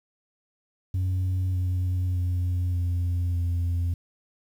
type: tone with pitch steps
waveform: sine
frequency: 92.5 / 90.96 / 89.45 / 87.97 / 86.51 Hz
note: F#2 / F#2 / F2 / F2 / F2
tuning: 0 / -29 / +42 / +13 / -16 cents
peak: -20 dBFS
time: 0.94-3.94 s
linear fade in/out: 5 ms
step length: 600 ms
effects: tanh soft clip ceiling -22 dBFS + 9-bit